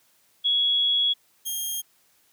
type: tone pair in turn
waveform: sine / 5% pulse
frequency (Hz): 3347 / 3228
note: G#7 / G#7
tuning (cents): +13 / -50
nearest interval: minor second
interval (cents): 63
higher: first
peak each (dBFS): -19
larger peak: neither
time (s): 0.44-1.14 / 1.45-1.82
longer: first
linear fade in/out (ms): 20
effects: white hiss -63 dBFS RMS until 2.32 s + high-pass 80 Hz 12 dB/octave

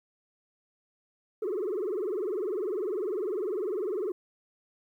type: tone with vibrato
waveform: sine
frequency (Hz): 395.1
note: G4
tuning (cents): +14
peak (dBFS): -26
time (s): 1.42-4.12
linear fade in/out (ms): 5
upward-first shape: triangle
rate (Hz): 20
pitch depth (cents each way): 260
effects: tanh soft clip ceiling -27 dBFS + 11-bit

